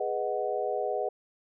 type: chord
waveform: sine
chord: G# minor seventh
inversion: none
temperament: equal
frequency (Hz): 415.3 / 493.9 / 622.3 / 740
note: G#4 / B4 / D#5 / F#5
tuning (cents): 0 / 0 / 0 / 0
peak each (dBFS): -33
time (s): 0-1.09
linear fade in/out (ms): 5
effects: none